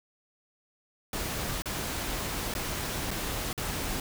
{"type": "noise with dropouts", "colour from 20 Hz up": "pink", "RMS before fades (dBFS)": -33, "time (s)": [1.13, 4], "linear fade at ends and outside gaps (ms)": 2, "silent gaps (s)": [[1.621, 1.657], [2.54, 2.55], [3.107, 3.112], [3.53, 3.577]], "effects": []}